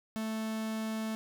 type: tone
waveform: 45% pulse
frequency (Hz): 220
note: A3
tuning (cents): 0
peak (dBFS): -33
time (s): 0.16-1.15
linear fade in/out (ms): 0
effects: none